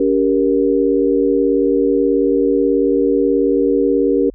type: chord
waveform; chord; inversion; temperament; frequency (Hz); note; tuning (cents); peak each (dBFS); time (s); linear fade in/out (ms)
sine; G diminished; second; just; 282.2 / 392 / 470.4; Db4 / G4 / Bb4; +31 / 0 / +16; -16; 0-4.3; 5
effects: added 45 Hz sine -37 dBFS peak until 4.34 s